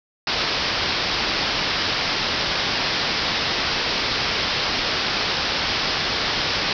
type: low-pass noise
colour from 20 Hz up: white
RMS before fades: -23 dBFS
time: 0.27-6.73 s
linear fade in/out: 2 ms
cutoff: 5400 Hz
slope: 96 dB/octave
effects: none